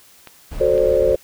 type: clicks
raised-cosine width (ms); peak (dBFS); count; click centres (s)
0.3; -20; 2; 0.273 / 0.779
type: noise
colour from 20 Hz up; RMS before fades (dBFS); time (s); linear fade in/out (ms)
brown; -29; 0.51-1.16; 10
type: chord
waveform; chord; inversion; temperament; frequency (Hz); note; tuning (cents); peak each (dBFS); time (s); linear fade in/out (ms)
sine; D dominant seventh; first; just; 367.1 / 440.5 / 528.6 / 587.3; F#4 / A4 / C5 / D5; -14 / +2 / +18 / 0; -21 / -19 / -16 / -20; 0.6-1.16; 10
effects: white hiss -49 dBFS RMS until 1.23 s